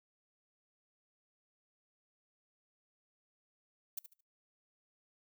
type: noise with echo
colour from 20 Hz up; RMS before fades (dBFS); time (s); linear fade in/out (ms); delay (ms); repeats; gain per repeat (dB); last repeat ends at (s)
violet; -39; 3.97-3.99; 5; 73; 3; -11; 4.209
effects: noise-tail reverb RT60 0.3 s tail -25 dB re dry